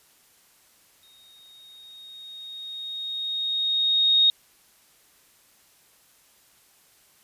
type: tone with exponential growth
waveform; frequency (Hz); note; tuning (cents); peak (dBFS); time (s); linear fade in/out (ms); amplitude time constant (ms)
sine; 3729; A#7; 0; -14; 1.03-4.3; 1; 710
effects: white hiss -59 dBFS RMS until 7.23 s + resampled to 32000 Hz